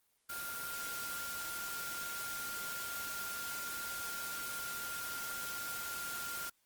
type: tone in noise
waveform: sine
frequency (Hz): 1396.9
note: F6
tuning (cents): 0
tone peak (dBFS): -42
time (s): 0.29-6.5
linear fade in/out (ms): 10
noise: white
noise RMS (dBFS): -43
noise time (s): 0.29-6.5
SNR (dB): -2
effects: white hiss -75 dBFS RMS until 6.65 s + Opus 24 kbps